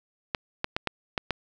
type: clicks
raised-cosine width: 0.3 ms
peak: -10 dBFS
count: 6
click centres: 0.348 / 0.644 / 0.765 / 0.873 / 1.178 / 1.307 s
effects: none